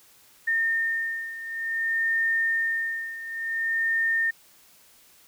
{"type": "beating tone pair", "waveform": "sine", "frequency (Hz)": [1820, 1820.55], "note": ["A#6", "A#6"], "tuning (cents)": [-42, -41], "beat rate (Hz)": 0.55, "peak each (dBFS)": [-29, -25], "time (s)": [0.47, 4.31], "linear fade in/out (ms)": 10, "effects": ["white hiss -56 dBFS RMS until 5.27 s"]}